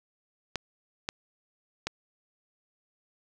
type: clicks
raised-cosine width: 0.2 ms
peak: -13 dBFS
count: 3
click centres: 0.557 / 1.089 / 1.87 s
effects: none